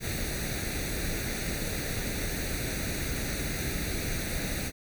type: noise with comb filter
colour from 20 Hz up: pink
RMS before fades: -32 dBFS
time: 0-4.72 s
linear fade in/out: 50 ms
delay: 0.48 ms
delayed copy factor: +0.75
effects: none